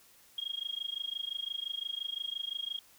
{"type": "tone with amplitude modulation", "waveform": "sine", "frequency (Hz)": 3261, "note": "G#7", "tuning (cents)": -32, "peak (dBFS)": -31, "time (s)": [0.38, 2.79], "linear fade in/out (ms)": 2, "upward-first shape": "sine", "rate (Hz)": 25.8, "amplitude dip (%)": 95, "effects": ["white hiss -61 dBFS RMS until 2.98 s"]}